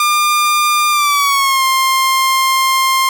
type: tone with pitch glide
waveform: sawtooth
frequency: 1201 to 1057.7 Hz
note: D6 to C6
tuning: +38 to +18 cents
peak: -7 dBFS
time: 0-3.09 s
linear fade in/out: 2 ms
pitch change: -220 cents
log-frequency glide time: 0.9-1.64 s
effects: none